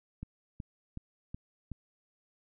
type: click train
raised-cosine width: 5 ms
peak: -27 dBFS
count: 5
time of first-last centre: 0.23-1.717 s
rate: 2.69 Hz
effects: none